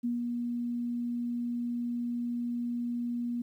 sine tone with ADSR envelope, 239.6 Hz, A#3, 48 cents sharp, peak -27 dBFS, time 0.03-3.42 s, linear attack 19 ms, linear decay 150 ms, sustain -3 dB, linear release 6 ms, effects 11-bit

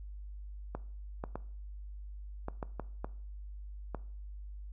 clicks, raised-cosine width 1 ms, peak -23 dBFS, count 8, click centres 0.75 / 1.239 / 1.356 / 2.484 / 2.628 / 2.797 / 3.045 / 3.947 s, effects noise-tail reverb RT60 0.5 s tail -19 dB re dry + added 50 Hz sine -42 dBFS peak until 4.72 s

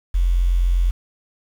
sine tone, 44.03 Hz, F1, 15 cents sharp, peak -14 dBFS, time 0.14-0.91 s, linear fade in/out 10 ms, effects 7-bit

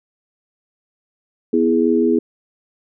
sine chord, E major, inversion second, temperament equal, 246.9 / 329.6 / 415.3 Hz, B3 / E4 / G#4, 0 / 0 / 0 cents, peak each -17 dBFS, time 1.53-2.19 s, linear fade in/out 5 ms, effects none

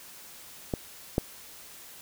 clicks, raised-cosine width 2 ms, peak -14 / -10 dBFS, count 2, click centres 0.738 / 1.181 s, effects white hiss -48 dBFS RMS until 2.01 s

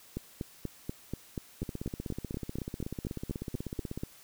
two click trains, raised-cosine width 3 ms, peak -21 / -23 dBFS, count 17 / 39, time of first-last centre 0.17-4.035 / 1.63-3.976 s, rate 4.14 / 16.2 Hz, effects white hiss -56 dBFS RMS until 4.23 s

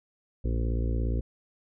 harmonic tone, 57.2 Hz, A#1, 32 cents flat, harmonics 1 / 2 / 4 / 5 / 6 / 7 / 8 / 9, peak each -26 / -32 / -38 / -40 / -42 / -43 / -44 / -45 dBFS, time 0.44-1.21 s, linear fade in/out 10 ms, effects none

